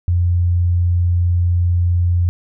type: tone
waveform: sine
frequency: 87.7 Hz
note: F2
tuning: 8 cents sharp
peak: -12 dBFS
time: 0.08-2.29 s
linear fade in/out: 0 ms
effects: none